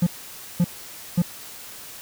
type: tone bursts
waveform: triangle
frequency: 174.61 Hz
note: F3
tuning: in tune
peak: -13 dBFS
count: 3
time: 0.02-1.221 s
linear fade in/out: 5 ms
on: 47 ms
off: 530 ms
effects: white hiss -40 dBFS RMS until 2.01 s

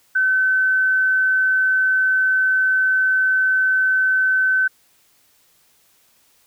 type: tone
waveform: sine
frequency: 1525 Hz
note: G6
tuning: 48 cents flat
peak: -14 dBFS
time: 0.15-4.68 s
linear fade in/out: 10 ms
effects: white hiss -58 dBFS RMS until 6.46 s

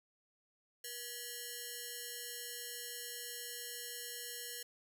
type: ring-modulated tone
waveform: 5% pulse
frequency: 1209 Hz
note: D6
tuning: 50 cents sharp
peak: -28 dBFS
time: 0.84-4.63 s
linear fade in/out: 5 ms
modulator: 730 Hz
effects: none

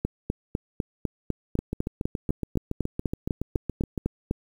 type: two click trains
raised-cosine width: 3 ms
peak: -12 / -15 dBFS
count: 18 / 18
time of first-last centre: 0.05-4.311 / 1.59-3.978 s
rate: 3.99 / 7.12 Hz
effects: 8-bit

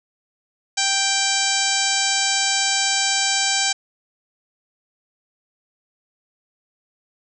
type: harmonic tone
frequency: 784 Hz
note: G5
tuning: in tune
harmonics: 1 / 2 / 3 / 4 / 5 / 6 / 7 / 8 / 9 / 10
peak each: -27 / -27 / -27 / -27 / -27 / -27 / -27 / -27 / -27 / -27 dBFS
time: 0.77-3.73 s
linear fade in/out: 10 ms
effects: none

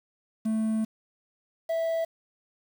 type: tone pair in turn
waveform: triangle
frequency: 220 / 657.2 Hz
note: A3 / E5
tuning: 0 / -5 cents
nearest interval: octave + perfect fifth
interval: 1895 cents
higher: second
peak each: -22 / -23 dBFS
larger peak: first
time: 0.45-0.85 / 1.69-2.05 s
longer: first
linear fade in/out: 10 ms
effects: 8-bit

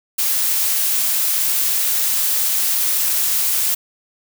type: noise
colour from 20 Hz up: blue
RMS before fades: -18 dBFS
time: 0.18-3.75 s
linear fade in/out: 10 ms
effects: none

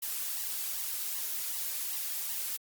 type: noise with flanger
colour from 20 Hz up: blue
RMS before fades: -35 dBFS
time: 0.02-2.57 s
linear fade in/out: 10 ms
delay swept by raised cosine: 1 to 3.4 ms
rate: 2.6 Hz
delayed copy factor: +0.6
effects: Opus 48 kbps

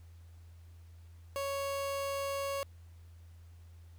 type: tone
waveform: 30% pulse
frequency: 554.4 Hz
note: C#5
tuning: in tune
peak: -31 dBFS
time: 1.36-2.63 s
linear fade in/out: 0 ms
effects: added 84 Hz sine -51 dBFS peak until 3.98 s + pink hiss -69 dBFS RMS until 3.98 s

